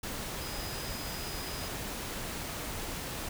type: tone in noise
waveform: sine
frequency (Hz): 4978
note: D#8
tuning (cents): 0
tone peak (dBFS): -45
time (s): 0.41-1.68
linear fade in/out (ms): 5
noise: pink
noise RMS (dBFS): -38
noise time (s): 0.03-3.29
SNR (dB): -10
effects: none